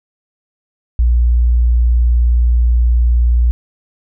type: tone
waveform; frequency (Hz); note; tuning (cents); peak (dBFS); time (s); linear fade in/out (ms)
sine; 59.5; A#1; +36; -8; 0.99-3.51; 0
effects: none